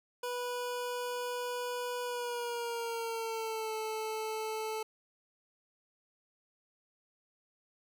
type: tone with pitch glide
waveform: 25% pulse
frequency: 491 to 437.4 Hz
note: B4 to A4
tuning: -10 to -10 cents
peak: -31 dBFS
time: 0.23-4.83 s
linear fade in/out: 5 ms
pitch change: -200 cents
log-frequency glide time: 2.03-3.74 s
effects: none